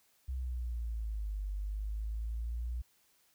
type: exponential two-way sweep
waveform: sine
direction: down then up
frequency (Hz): 65.41 to 49 to 60.6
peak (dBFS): -34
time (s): 0.28-2.82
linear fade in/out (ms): 10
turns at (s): 1.48
effects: white hiss -70 dBFS RMS until 3.34 s